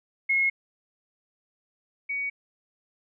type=tone pair in turn; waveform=sine; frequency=2166 / 2250 Hz; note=C#7 / C#7; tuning=-41 / +25 cents; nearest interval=minor second; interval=66 cents; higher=second; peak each=-20 / -27 dBFS; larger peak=first; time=0.29-0.5 / 2.09-2.3 s; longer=neither; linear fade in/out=10 ms; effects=none